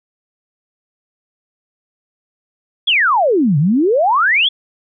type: exponential two-way sweep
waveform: sine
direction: down then up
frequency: 3521 to 136.1 to 3521 Hz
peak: -10 dBFS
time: 2.87-4.49 s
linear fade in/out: 10 ms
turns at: 3.58 s
effects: none